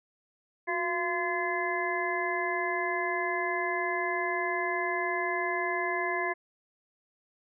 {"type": "harmonic tone with a mistuned harmonic", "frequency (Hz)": 343.2, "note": "F4", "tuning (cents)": -30, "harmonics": [1, 2, 3, 5, 6], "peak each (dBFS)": [-34, -34, -34, -34, -34], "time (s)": [0.67, 6.34], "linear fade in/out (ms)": 20, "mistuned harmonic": 1, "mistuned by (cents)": 98, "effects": []}